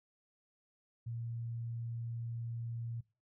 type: tone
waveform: sine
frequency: 116.54 Hz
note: A#2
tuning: in tune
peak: -38 dBFS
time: 1.06-3.01 s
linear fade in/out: 10 ms
effects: noise-tail reverb RT60 0.3 s tail -21 dB re dry